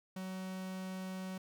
45% pulse tone, 187.4 Hz, F#3, 22 cents sharp, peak -40 dBFS, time 0.16-1.38 s, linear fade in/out 5 ms, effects none

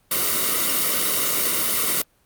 white noise with comb filter, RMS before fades -21 dBFS, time 0.11-2.02 s, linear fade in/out 5 ms, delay 1.2 ms, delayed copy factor -0.9, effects pink hiss -62 dBFS RMS until 2.25 s + Opus 32 kbps

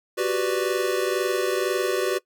square chord, G major seventh, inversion third, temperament equal, 370 / 392 / 493.9 / 587.3 Hz, F#4 / G4 / B4 / D5, 0 / 0 / 0 / 0 cents, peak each -26 / -29 / -28 / -31 dBFS, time 0.17-2.19 s, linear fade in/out 20 ms, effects noise-tail reverb RT60 0.1 s tail -20 dB re dry

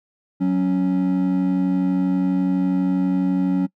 triangle tone pair together, 185 / 277.2 Hz, F#3 / C#4, 0 / 0 cents, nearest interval perfect fifth, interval 700 cents, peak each -17 dBFS, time 0.4-3.67 s, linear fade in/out 20 ms, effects noise-tail reverb RT60 0.1 s tail -23 dB re dry + tanh soft clip ceiling -8 dBFS

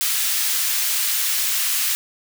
white high-pass noise, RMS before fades -21 dBFS, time 0.01-1.95 s, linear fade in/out 0 ms, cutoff 1700 Hz, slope 12 dB/octave, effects none

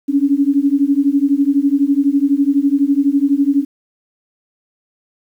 sine beating tone pair, 274.9 / 286.9 Hz, C#4 / D4, -14 / -40 cents, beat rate 12 Hz, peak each -14 / -14 dBFS, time 0.08-3.65 s, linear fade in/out 20 ms, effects 8-bit

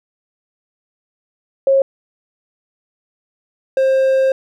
sine / triangle tone pair in turn, 542 / 530.8 Hz, C#5 / C5, -39 / +25 cents, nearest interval unison, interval 36 cents, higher first, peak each -9 dBFS, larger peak neither, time 1.67-1.82 / 3.77-4.32 s, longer second, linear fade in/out 2 ms, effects none

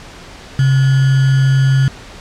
sine tone with sample-and-hold, 134.1 Hz, C3, 43 cents sharp, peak -8 dBFS, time 0.59-1.88 s, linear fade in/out 2 ms, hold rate 1575 Hz, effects pink hiss -35 dBFS RMS until 2.2 s + low-pass 6000 Hz 12 dB/octave

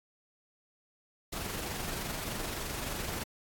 pink noise with amplitude modulation, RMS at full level -36 dBFS, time 1.32-3.24 s, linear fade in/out 10 ms, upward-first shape sine, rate 23.3 Hz, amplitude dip 35%, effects AAC 64 kbps

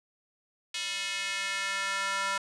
square tone with high-pass filter sweep, 196 Hz, G3, in tune, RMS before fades -32 dBFS, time 0.74-2.38 s, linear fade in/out 5 ms, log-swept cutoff 2900 to 1200 Hz, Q 1.8, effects resampled to 22050 Hz + 8-bit

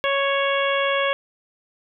harmonic tone, 554.4 Hz, C#5, in tune, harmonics 1 / 2 / 3 / 4 / 5 / 6, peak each -22 / -25 / -27 / -28 / -29 / -30 dBFS, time 0.04-1.13 s, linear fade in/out 0 ms, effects none

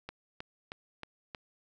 click train, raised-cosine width 0.3 ms, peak -24 dBFS, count 5, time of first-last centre 0.09-1.348 s, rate 3.18 Hz, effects none

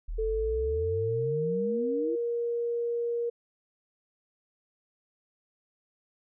sine exponential sweep, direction up, 37.51 to 349.2 Hz, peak -31 dBFS, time 0.08-2.16 s, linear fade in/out 10 ms
sine tone with pitch glide, 440 to 471.6 Hz, A4 to A#4, 0 to +20 cents, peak -27 dBFS, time 0.18-3.3 s, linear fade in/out 10 ms, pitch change +120 cents, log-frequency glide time 0.67-1.7 s
effects none

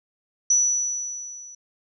sine tone with level ramp, 5920 Hz, F#8, in tune, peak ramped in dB -14 to -40 dBFS, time 0.5-1.55 s, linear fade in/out 5 ms, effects none

